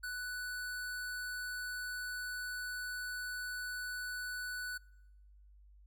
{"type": "tone", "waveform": "square", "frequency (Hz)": 1486, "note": "F#6", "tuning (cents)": 7, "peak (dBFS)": -39, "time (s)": [0.03, 4.78], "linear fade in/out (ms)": 10, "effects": ["noise-tail reverb RT60 1.0 s tail -25 dB re dry", "added 50 Hz sine -57 dBFS peak until 5.86 s"]}